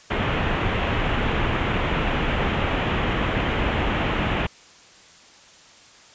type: low-pass noise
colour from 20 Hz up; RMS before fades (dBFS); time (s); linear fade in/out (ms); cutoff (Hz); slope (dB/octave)
pink; -23; 0.1-4.47; 10; 3200; 48
effects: white hiss -49 dBFS RMS until 6.14 s + resampled to 16000 Hz